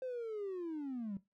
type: linear sweep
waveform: triangle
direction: down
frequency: 523.3 to 188.1 Hz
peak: -35 dBFS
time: 0.02-1.17 s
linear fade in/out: 2 ms
effects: noise-tail reverb RT60 0.2 s tail -19 dB re dry + tanh soft clip ceiling -34 dBFS